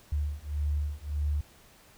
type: beating tone pair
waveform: sine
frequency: 72.8 / 74.5 Hz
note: D2 / D2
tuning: -15 / +25 cents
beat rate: 1.7 Hz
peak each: -31 dBFS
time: 0.12-1.41 s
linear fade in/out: 5 ms
effects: pink hiss -57 dBFS RMS until 1.97 s